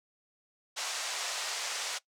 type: band-pass noise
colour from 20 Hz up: white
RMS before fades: -36 dBFS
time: 0.76-1.99 s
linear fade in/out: 20 ms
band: 530 to 7400 Hz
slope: 24 dB/octave
effects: noise-tail reverb RT60 0.1 s tail -19 dB re dry